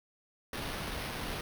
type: noise with sample-and-hold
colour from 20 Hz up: pink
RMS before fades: -38 dBFS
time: 0.53-1.41 s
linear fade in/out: 2 ms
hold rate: 7350 Hz
effects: none